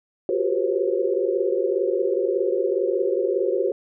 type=tone cluster; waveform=sine; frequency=358 / 383 / 399.9 / 485 / 536 Hz; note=F4 / G4 / G4 / B4 / C5; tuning=+43 / -40 / +35 / -31 / +42 cents; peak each=-26 dBFS; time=0.29-3.72 s; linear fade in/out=2 ms; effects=none